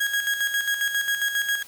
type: tone with tremolo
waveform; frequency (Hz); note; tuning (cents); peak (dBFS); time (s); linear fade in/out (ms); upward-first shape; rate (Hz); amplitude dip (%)
35% pulse; 1646; G#6; -16; -19; 0-1.63; 10; square; 7.4; 55
effects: white hiss -47 dBFS RMS until 1.67 s